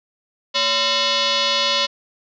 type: tone with frequency modulation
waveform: sine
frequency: 231.5 Hz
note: A#3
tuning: 12 cents flat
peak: -16 dBFS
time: 0.54-1.87 s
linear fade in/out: 20 ms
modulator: 797 Hz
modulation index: 5.7
effects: none